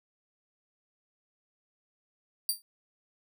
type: tone with exponential decay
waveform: 10% pulse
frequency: 4699 Hz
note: D8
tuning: in tune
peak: -16 dBFS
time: 2.49-2.62 s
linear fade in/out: 1 ms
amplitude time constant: 27 ms
effects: none